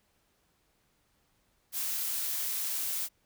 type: noise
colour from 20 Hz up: blue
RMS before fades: -33 dBFS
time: 1.72-3.09 s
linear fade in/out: 50 ms
effects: pink hiss -72 dBFS RMS until 3.25 s